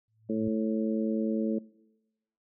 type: tone with exponential growth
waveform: sine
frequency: 110 Hz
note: A2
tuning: in tune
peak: -34 dBFS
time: 0.08-0.48 s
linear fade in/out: 0 ms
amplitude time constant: 85 ms
type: harmonic tone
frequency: 110 Hz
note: A2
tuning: in tune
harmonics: 2 / 3 / 4 / 5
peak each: -29 / -33 / -35 / -37 dBFS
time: 0.29-1.59 s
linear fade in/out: 10 ms
effects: noise-tail reverb RT60 1.0 s tail -23 dB re dry